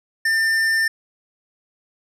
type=tone with tanh clipping; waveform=sine; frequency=1795 Hz; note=A6; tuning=34 cents sharp; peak=-18 dBFS; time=0.25-0.88 s; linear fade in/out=5 ms; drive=13 dB; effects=none